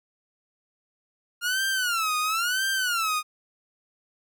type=tone with vibrato; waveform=sawtooth; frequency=1396.9 Hz; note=F6; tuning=in tune; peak=-20 dBFS; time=1.41-3.23 s; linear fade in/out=50 ms; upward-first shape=sine; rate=0.98 Hz; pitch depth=210 cents each way; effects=none